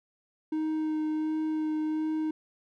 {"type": "tone with vibrato", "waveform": "triangle", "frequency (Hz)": 311.1, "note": "D#4", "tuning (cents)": 0, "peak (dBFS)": -25, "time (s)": [0.52, 2.31], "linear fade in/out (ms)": 5, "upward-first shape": "sine", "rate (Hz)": 1.4, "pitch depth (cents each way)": 11, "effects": []}